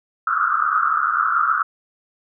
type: band-pass noise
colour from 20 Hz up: white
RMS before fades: -19 dBFS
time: 0.27-1.63 s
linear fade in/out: 5 ms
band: 1200 to 1400 Hz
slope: 96 dB/octave
effects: none